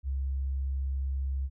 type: tone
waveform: sine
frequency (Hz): 67.4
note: C#2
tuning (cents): -48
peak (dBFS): -28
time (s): 0.03-1.5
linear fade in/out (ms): 50
effects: none